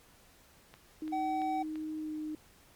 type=click train; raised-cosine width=0.3 ms; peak=-34 dBFS; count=4; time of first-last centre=0.74-1.757 s; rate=2.95 Hz
type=tone with pitch glide; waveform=sine; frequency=311.1 to 307.5 Hz; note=D#4 to D#4; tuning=0 to -20 cents; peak=-35 dBFS; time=1.02-2.35 s; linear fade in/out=2 ms; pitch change=-20 cents; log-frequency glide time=1.97-2.14 s
type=tone; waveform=triangle; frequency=760 Hz; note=F#5; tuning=46 cents sharp; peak=-29 dBFS; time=1.12-1.63 s; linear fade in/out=10 ms
effects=pink hiss -61 dBFS RMS until 2.75 s + MP3 96 kbps